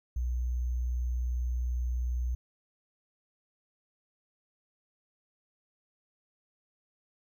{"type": "tone with sample-and-hold", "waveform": "sine", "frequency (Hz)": 61.3, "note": "B1", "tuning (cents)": -12, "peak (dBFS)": -28, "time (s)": [0.16, 2.35], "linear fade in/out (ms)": 5, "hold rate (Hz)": 6300, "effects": []}